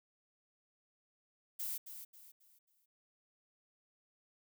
violet noise with echo, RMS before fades -40 dBFS, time 1.59-1.78 s, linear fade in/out 10 ms, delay 270 ms, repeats 4, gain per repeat -9 dB, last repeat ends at 2.86 s, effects none

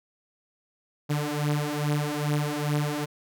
sawtooth beating tone pair, 146.83 / 149.23 Hz, D3 / D3, 0 / +28 cents, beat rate 2.4 Hz, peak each -24 dBFS, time 1.09-3.06 s, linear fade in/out 20 ms, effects none

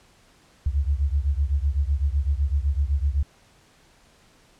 sine beating tone pair, 67.7 / 75.6 Hz, C#2 / D#2, -40 / -49 cents, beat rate 7.9 Hz, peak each -22 / -24 dBFS, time 0.66-3.23 s, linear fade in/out 5 ms, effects pink hiss -57 dBFS RMS until 4.59 s + low-pass 9000 Hz 12 dB/octave

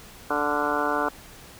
harmonic tone with a mistuned harmonic, 146.83 Hz, D3, in tune, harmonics 2 / 3 / 4 / 5 / 6 / 7 / 8 / 9 / 10, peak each -31 / -31 / -31 / -31 / -31 / -31 / -31 / -31 / -31 dBFS, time 0.3-1.09 s, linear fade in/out 5 ms, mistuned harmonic 9, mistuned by +57 cents, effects pink hiss -46 dBFS RMS until 1.59 s

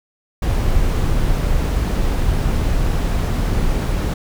brown noise, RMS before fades -17 dBFS, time 0.42-4.14 s, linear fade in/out 5 ms, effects none

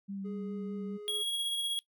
sine tone with vibrato, 196 Hz, G3, in tune, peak -36 dBFS, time 0.08-0.98 s, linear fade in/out 20 ms, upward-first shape triangle, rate 4.9 Hz, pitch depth 25 cents each way
triangle tone, 416.8 Hz, G#4, 6 cents sharp, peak -40 dBFS, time 0.24-1.23 s, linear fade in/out 20 ms
square tone with tremolo, 3311 Hz, G#7, 6 cents flat, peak -30 dBFS, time 1.08-1.79 s, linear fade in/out 0 ms, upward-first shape sine, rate 16 Hz, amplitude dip 30%
effects noise-tail reverb RT60 0.1 s tail -21 dB re dry

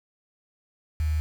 sine tone with quantisation, 77 Hz, D#2, 17 cents flat, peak -22 dBFS, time 1-1.2 s, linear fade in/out 0 ms, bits 7, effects none

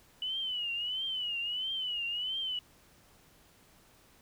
sine tone with vibrato, 2960 Hz, F#7, in tune, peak -32 dBFS, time 0.22-2.59 s, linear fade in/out 2 ms, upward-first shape triangle, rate 1.5 Hz, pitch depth 130 cents each way, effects pink hiss -62 dBFS RMS until 4.21 s

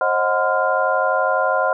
sine tone cluster, 534 / 626 / 734 / 1025 / 1401 Hz, C5 / D#5 / F#5 / C6 / F6, +35 / +10 / -14 / -36 / +5 cents, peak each -22 dBFS, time 0.01-1.73 s, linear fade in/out 2 ms, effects none

